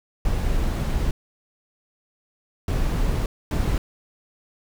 brown noise bursts at uneven times, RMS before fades -22 dBFS, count 3, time 0.25-1.11 / 2.68-3.26 / 3.51-3.78 s, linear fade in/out 2 ms, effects none

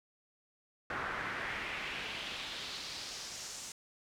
brown noise with band-pass filter sweep, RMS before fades -41 dBFS, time 0.9-3.72 s, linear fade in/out 2 ms, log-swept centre 1400 to 7300 Hz, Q 2.1, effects none

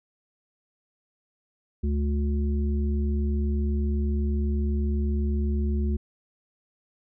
harmonic tone, 72 Hz, D2, 34 cents flat, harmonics 1 / 3 / 5, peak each -23 / -30 / -36 dBFS, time 1.83-5.97 s, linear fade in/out 10 ms, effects none

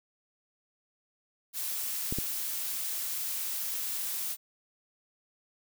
blue noise, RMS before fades -34 dBFS, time 1.53-4.37 s, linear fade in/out 50 ms
clicks, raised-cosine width 3 ms, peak -20 dBFS, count 2, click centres 2.125 / 2.186 s
effects none

